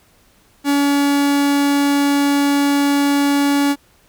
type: tone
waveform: 45% pulse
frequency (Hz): 283.7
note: C#4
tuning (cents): +40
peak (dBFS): -13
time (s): 0.64-3.76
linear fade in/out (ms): 50
effects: pink hiss -54 dBFS RMS until 4.08 s